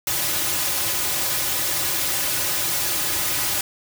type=noise with comb filter; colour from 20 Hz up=white; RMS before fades=-23 dBFS; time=0.07-3.61 s; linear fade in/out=2 ms; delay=4.4 ms; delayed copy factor=-1; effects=none